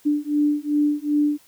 sine beating tone pair, 293.7 / 296.3 Hz, D4 / D4, 0 / +15 cents, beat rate 2.6 Hz, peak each -21 dBFS, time 0.05-1.38 s, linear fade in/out 20 ms, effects white hiss -55 dBFS RMS until 1.47 s

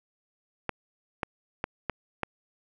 clicks, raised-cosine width 0.5 ms, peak -13 dBFS, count 5, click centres 0.693 / 1.232 / 1.641 / 1.897 / 2.233 s, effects none

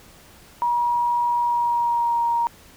sine tone with pitch glide, 957 to 938.9 Hz, A#5 to A#5, +45 to +12 cents, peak -18 dBFS, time 0.62-2.47 s, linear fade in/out 0 ms, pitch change -33 cents, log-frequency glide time 1.4-2.21 s, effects pink hiss -49 dBFS RMS until 2.76 s

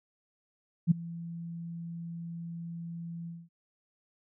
sine tone with ADSR envelope, 168.5 Hz, E3, 38 cents sharp, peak -16 dBFS, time 0.87-3.49 s, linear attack 41 ms, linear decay 10 ms, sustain -21 dB, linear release 220 ms, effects none

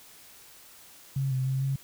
sine tone with pitch steps, 135.7 / 130.3 / 132.9 / 135.7 Hz, C#3 / C3 / C3 / C#3, -36 / -7 / +27 / -36 cents, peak -25 dBFS, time 1.16-1.76 s, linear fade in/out 5 ms, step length 150 ms, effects white hiss -52 dBFS RMS until 1.83 s

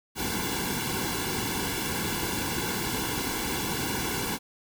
pink noise with comb filter, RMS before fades -30 dBFS, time 0.15-4.39 s, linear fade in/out 50 ms, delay 1.6 ms, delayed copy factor -0.85, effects none

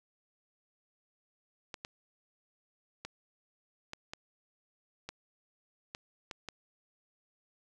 clicks, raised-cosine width 0.2 ms, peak -23 dBFS, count 9, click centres 1.742 / 1.849 / 3.05 / 3.934 / 4.135 / 5.09 / 5.949 / 6.312 / 6.487 s, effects none

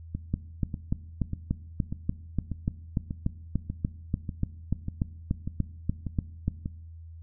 two click trains, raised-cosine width 5 ms, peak -13 / -19 dBFS, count 22 / 12, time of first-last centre 0.34-6.48 / 0.15-6.659 s, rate 3.42 / 1.69 Hz, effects noise-tail reverb RT60 0.8 s tail -19 dB re dry + added 82 Hz sine -42 dBFS peak until 7.22 s

